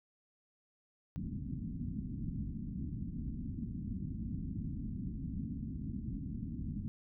white low-pass noise, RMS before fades -40 dBFS, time 1.16-6.88 s, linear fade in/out 0 ms, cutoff 260 Hz, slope 48 dB/octave, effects none

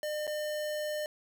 square tone with dropouts, 604 Hz, D5, 48 cents sharp, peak -33 dBFS, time 0.03-1.06 s, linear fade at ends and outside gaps 1 ms, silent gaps 0.269-0.276 s, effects none

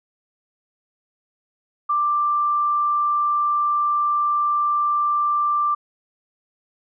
sine tone, 1180 Hz, D6, 8 cents sharp, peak -17 dBFS, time 1.89-5.75 s, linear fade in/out 10 ms, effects none

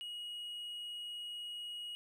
triangle tone, 2896 Hz, F#7, 38 cents flat, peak -40 dBFS, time 0.01-1.95 s, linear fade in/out 0 ms, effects none

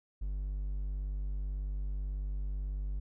triangle tone, 49.1 Hz, G1, 4 cents sharp, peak -31 dBFS, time 0.21-3 s, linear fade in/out 10 ms, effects none

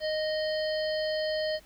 harmonic tone, 620 Hz, D#5, 6 cents flat, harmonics 1 / 3 / 5 / 7 / 8, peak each -28 / -38 / -41 / -38 / -43 dBFS, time 0-1.6 s, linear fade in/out 50 ms, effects added 50 Hz sine -58 dBFS peak until 1.65 s + pink hiss -58 dBFS RMS until 1.65 s

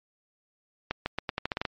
accelerating click train, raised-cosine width 0.3 ms, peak -12 dBFS, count 10, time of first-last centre 0.91-1.652 s, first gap 150 ms, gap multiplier 0.84, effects low-pass 5000 Hz 12 dB/octave + MP3 48 kbps

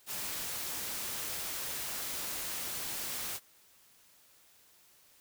white noise, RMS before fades -38 dBFS, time 0.06-3.4 s, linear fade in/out 50 ms, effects white hiss -63 dBFS RMS until 5.2 s

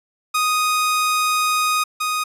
sawtooth tone pair in turn, 1244.5 / 1244.5 Hz, D#6 / D#6, 0 / 0 cents, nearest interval unison, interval 0 cents, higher neither, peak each -13 / -16 dBFS, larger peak first, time 0.34-1.84 / 2-2.24 s, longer first, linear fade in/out 10 ms, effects resampled to 32000 Hz

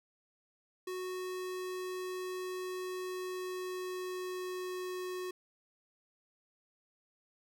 square tone with pitch glide, 368.4 to 366.1 Hz, F#4 to F#4, -7 to -18 cents, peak -38 dBFS, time 0.87-5.31 s, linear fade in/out 5 ms, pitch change -11 cents, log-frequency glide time 2.96-5.12 s, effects none

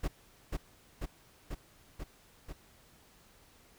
brown noise with echo, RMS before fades -31 dBFS, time 0.03-0.08 s, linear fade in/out 10 ms, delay 490 ms, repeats 5, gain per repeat -2 dB, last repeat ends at 2.53 s, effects pink hiss -62 dBFS RMS until 3.78 s

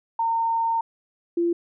sine tone pair in turn, 914 / 342.4 Hz, A#5 / F4, -34 / -34 cents, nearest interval octave + perfect fourth, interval 1700 cents, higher first, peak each -20 / -19 dBFS, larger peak second, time 0.19-0.81 / 1.37-1.53 s, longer first, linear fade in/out 5 ms, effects none

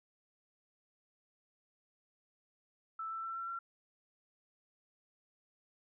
sine tone with pitch steps, 1320 / 1330.7 / 1341.5 / 1352.4 / 1363.4 Hz, E6 / E6 / E6 / E6 / F6, +2 / +16 / +30 / +44 / -42 cents, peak -38 dBFS, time 2.99-3.59 s, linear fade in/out 5 ms, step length 120 ms, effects none

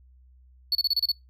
triangle tone bursts, 4435 Hz, C#8, in tune, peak -19 dBFS, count 7, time 0.72-1.117 s, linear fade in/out 2 ms, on 31 ms, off 30 ms, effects noise-tail reverb RT60 0.2 s tail -25 dB re dry + added 63 Hz sine -52 dBFS peak until 1.29 s

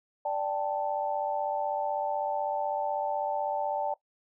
sine chord, D suspended fourth, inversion none, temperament equal, 587.3 / 784 / 880 Hz, D5 / G5 / A5, 0 / 0 / 0 cents, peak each -32 dBFS, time 0.25-3.94 s, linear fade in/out 5 ms, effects noise-tail reverb RT60 0.1 s tail -19 dB re dry

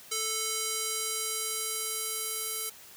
square tone with band-pass filter sweep, 440 Hz, A4, in tune, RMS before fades -33 dBFS, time 0.11-2.7 s, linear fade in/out 10 ms, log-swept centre 7500 to 12000 Hz, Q 1.1, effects white hiss -51 dBFS RMS until 2.96 s + high-pass 60 Hz 12 dB/octave

